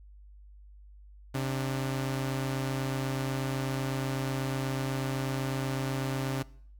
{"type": "tone pair together", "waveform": "sawtooth", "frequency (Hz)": [133, 294.1], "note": ["C3", "D4"], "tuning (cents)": [29, 3], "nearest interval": "octave + major second", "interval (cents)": 1374, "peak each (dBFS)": [-26, -34], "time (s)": [1.34, 6.43], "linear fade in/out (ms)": 10, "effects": ["noise-tail reverb RT60 0.6 s tail -22 dB re dry", "added 50 Hz sine -49 dBFS peak until 6.79 s"]}